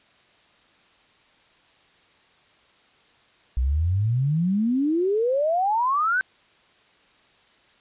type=exponential sweep; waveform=sine; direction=up; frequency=59.7 to 1563 Hz; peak=-19 dBFS; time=3.57-6.21 s; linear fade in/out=0 ms; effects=white hiss -58 dBFS RMS until 7.8 s + resampled to 8000 Hz